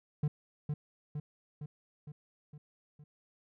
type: tone with echo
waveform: triangle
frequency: 148.5 Hz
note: D3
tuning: 20 cents sharp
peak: -25 dBFS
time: 0.23-0.28 s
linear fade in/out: 5 ms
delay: 460 ms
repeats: 6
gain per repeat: -4 dB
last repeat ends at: 3.04 s
effects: none